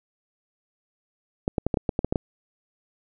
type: clicks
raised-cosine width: 2 ms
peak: -9 dBFS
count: 10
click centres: 1.479 / 1.582 / 1.666 / 1.742 / 1.772 / 1.892 / 1.991 / 2.046 / 2.125 / 2.158 s
effects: none